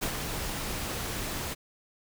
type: noise with ADSR envelope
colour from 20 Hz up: pink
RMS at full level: -29 dBFS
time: 0.01-1.55 s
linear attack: 21 ms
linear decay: 76 ms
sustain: -5 dB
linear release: 28 ms
effects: none